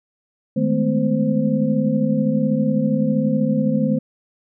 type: tone cluster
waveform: sine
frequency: 156.4 / 205.5 / 217.7 / 253.4 / 520 Hz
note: D#3 / G#3 / A3 / B3 / C5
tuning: +9 / -18 / -18 / +45 / -11 cents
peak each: -23 / -26 / -19 / -22 / -25 dBFS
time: 0.56-3.99 s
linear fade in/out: 10 ms
effects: none